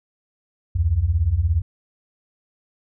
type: beating tone pair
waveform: sine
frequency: 70.5 / 87.5 Hz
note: C#2 / F2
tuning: +30 / +4 cents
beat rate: 17 Hz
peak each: -21 / -18 dBFS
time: 0.75-1.62 s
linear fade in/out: 10 ms
effects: none